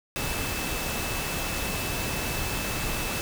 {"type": "tone in noise", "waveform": "sine", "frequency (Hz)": 2622, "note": "E7", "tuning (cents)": -10, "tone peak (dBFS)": -37, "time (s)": [0.16, 3.21], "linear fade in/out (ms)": 0, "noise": "pink", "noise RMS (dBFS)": -30, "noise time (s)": [0.16, 3.21], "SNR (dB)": -10, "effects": []}